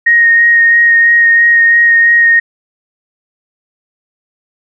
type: tone with vibrato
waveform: sine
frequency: 1864.7 Hz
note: A#6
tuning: in tune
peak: -4 dBFS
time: 0.06-2.4 s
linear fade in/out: 10 ms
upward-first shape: sine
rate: 3 Hz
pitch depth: 13 cents each way
effects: none